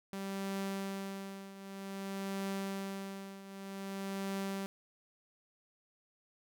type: tone with tremolo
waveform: sawtooth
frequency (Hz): 195.3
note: G3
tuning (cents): -6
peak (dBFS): -31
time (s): 0.13-4.66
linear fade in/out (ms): 0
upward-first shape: triangle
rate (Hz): 0.53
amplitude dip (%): 80
effects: none